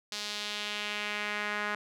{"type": "tone with band-pass filter sweep", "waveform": "sawtooth", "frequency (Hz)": 208.2, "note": "G#3", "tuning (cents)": 5, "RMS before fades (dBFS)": -35, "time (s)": [0.12, 1.75], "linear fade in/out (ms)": 2, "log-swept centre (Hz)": [4600, 1600], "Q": 1.8, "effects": []}